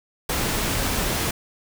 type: noise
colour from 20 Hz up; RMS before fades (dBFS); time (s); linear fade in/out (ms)
pink; -24; 0.29-1.31; 5
effects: none